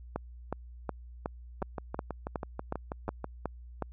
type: two click trains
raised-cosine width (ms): 1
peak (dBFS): -21 / -18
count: 11 / 11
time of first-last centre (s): 1.62-3.243 / 0.16-3.823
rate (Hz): 6.16 / 2.73
effects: added 60 Hz sine -45 dBFS peak until 3.92 s